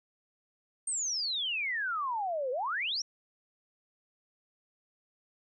sine exponential two-way sweep, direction down then up, 8850 to 486.7 to 5850 Hz, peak -30 dBFS, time 0.87-3.02 s, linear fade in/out 5 ms, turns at 2.51 s, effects none

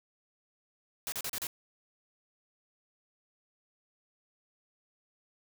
white noise bursts, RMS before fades -36 dBFS, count 5, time 1.07-1.469 s, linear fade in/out 0 ms, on 51 ms, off 36 ms, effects none

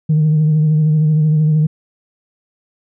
sine tone with vibrato, 154.2 Hz, D#3, 15 cents flat, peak -8 dBFS, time 0.09-1.67 s, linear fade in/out 10 ms, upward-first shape triangle, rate 13 Hz, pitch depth 44 cents each way, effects tanh soft clip ceiling -7 dBFS

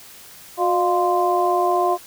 sine tone cluster, 360.7 / 608 / 704 / 1041 Hz, F#4 / D#5 / F5 / C6, -44 / -40 / +14 / -9 cents, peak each -21 / -27 / -19 / -22 dBFS, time 0.57-1.98 s, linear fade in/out 50 ms, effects white hiss -43 dBFS RMS until 2.06 s

